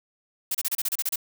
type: noise bursts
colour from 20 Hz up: blue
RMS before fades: -26 dBFS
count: 10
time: 0.51-1.159 s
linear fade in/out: 5 ms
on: 37 ms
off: 31 ms
effects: none